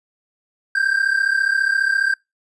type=tone pair together; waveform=triangle; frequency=1565.3 / 1600 Hz; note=G6 / G6; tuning=-3 / +35 cents; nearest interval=unison; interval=38 cents; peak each=-17 dBFS; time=0.75-2.14 s; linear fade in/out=5 ms; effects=noise-tail reverb RT60 0.2 s tail -24 dB re dry + resampled to 24000 Hz